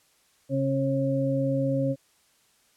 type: harmonic tone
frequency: 135.7 Hz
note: C#3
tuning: 36 cents flat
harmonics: 1 / 2 / 4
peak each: -27 / -27 / -27 dBFS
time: 0.49-1.96 s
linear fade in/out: 50 ms
effects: white hiss -64 dBFS RMS until 2.76 s + low-pass 11000 Hz 12 dB/octave